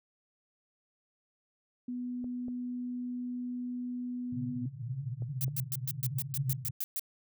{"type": "tone", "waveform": "sine", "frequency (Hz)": 246.9, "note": "B3", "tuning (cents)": 0, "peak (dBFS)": -34, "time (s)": [1.88, 4.66], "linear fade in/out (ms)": 5}
{"type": "clicks", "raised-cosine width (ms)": 2, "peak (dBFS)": -34, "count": 4, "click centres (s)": [2.243, 2.483, 5.222, 5.481]}
{"type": "band-pass noise", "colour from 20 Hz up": "white", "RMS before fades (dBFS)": -37, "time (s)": [4.32, 6.71], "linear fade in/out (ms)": 10, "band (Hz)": [120, 140], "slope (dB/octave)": 96}
{"type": "noise bursts", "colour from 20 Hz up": "violet", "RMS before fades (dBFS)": -34, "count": 11, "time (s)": [5.41, 6.995], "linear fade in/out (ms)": 0, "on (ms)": 35, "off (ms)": 120}
{"effects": []}